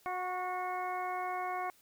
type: harmonic tone with a mistuned harmonic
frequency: 364.5 Hz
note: F#4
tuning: 26 cents flat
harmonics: 1 / 2 / 3 / 4 / 5 / 6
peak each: -44 / -36 / -39 / -47 / -50 / -45 dBFS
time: 0.06-1.7 s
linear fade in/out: 0 ms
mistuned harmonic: 3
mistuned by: +20 cents
effects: white hiss -65 dBFS RMS until 1.81 s